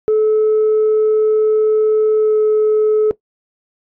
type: tone with pitch glide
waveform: sine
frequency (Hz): 432.1 to 429.4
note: A4 to A4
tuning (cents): -31 to -42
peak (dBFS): -8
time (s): 0.08-3.11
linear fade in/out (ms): 0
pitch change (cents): -11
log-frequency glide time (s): 2.17-2.38
effects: noise-tail reverb RT60 0.1 s tail -18 dB re dry + tanh soft clip ceiling -8 dBFS